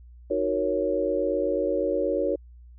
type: chord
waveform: sine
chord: D# minor seventh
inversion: none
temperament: equal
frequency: 311.1 / 370 / 466.2 / 554.4 Hz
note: D#4 / F#4 / A#4 / C#5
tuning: 0 / 0 / 0 / 0 cents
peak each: -30 / -29 / -28 / -26 dBFS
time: 0.3-2.36 s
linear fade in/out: 10 ms
effects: added 60 Hz sine -45 dBFS peak until 2.78 s